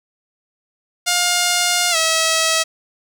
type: tone with pitch glide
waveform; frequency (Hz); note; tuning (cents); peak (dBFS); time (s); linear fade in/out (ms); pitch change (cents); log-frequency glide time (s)
5% pulse; 709 to 646.4; F5 to E5; +26 to -34; -3; 1.06-2.64; 20; -160; 1.91-1.96
effects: none